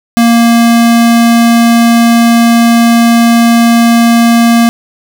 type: tone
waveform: square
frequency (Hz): 233.1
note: A#3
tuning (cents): 0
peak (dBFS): -4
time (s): 0.17-4.69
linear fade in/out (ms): 0
effects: none